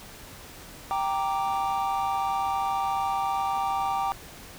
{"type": "chord", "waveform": "triangle", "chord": "G minor", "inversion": "none", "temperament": "equal", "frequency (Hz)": [784, 932.3, 1174.7], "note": ["G5", "Bb5", "D6"], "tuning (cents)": [0, 0, 0], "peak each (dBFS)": [-25, -29, -29], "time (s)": [0.91, 4.12], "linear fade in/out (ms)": 0, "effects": ["pink hiss -45 dBFS RMS until 4.58 s"]}